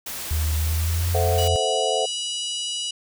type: noise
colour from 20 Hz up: white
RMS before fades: -32 dBFS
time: 0.06-1.48 s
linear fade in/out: 5 ms
type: tone with pitch glide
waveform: sine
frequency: 77.78 to 86.8 Hz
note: D#2 to F2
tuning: 0 to -10 cents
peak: -20 dBFS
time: 0.31-1.56 s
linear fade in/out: 0 ms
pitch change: +190 cents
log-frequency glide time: 0.6-1.1 s
type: chord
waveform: sine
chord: F# half-diminished seventh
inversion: first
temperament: equal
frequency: 440 / 523.3 / 659.3 / 740 Hz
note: A4 / C5 / E5 / F#5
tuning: 0 / 0 / 0 / 0 cents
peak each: -26 dBFS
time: 1.14-2.06 s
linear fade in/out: 10 ms
type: harmonic tone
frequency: 976 Hz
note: B5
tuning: 21 cents flat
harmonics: 3 / 4 / 5 / 6 / 7 / 8 / 9 / 10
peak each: -27 / -37 / -36 / -37 / -40 / -38 / -38 / -42 dBFS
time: 1.38-2.91 s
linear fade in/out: 5 ms
effects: none